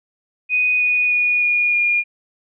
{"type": "tone with pitch steps", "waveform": "sine", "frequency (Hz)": [2489, 2472, 2455, 2438, 2421], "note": ["D#7", "D#7", "D#7", "D#7", "D#7"], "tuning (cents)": [0, -12, -24, -36, -48], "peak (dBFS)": -14, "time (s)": [0.49, 2.04], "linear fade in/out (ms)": 50, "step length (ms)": 310, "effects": []}